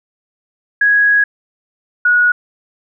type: tone pair in turn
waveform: sine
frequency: 1661.2 / 1456.6 Hz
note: G#6 / F#6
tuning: 0 / -28 cents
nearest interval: major second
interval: 228 cents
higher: first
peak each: -8 dBFS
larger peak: neither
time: 0.81-1.24 / 2.05-2.32 s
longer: first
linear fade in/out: 5 ms
effects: none